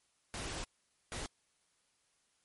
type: noise bursts at uneven times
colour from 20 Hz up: pink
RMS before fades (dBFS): -41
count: 2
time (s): 0.34-0.64 / 1.12-1.26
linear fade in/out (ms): 0
effects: white hiss -75 dBFS RMS until 2.44 s + MP3 48 kbps